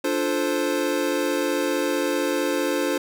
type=chord; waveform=square; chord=D minor seventh; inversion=none; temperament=equal; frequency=293.7 / 349.2 / 440 / 523.3 Hz; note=D4 / F4 / A4 / C5; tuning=0 / 0 / 0 / 0 cents; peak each=-27 / -28 / -30 / -27 dBFS; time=0.04-2.98 s; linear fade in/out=5 ms; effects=none